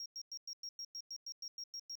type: tone bursts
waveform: triangle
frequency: 5588 Hz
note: F8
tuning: in tune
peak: -40 dBFS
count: 13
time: 0-1.954 s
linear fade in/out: 2 ms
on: 58 ms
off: 100 ms
effects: tanh soft clip ceiling -37 dBFS + 13-bit